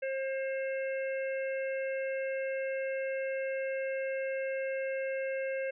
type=harmonic tone; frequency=534 Hz; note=C5; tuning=35 cents sharp; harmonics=1 / 3 / 4 / 5; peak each=-32 / -42 / -44 / -46 dBFS; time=0.02-5.71 s; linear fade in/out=10 ms; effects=none